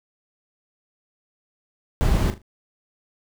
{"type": "noise with echo", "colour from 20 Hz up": "brown", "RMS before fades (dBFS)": -19, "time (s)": [2.01, 2.3], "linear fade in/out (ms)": 0, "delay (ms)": 39, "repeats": 3, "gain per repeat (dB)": -11, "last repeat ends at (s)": 2.417, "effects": []}